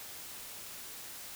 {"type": "silence", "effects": ["white hiss -46 dBFS RMS until 1.35 s"]}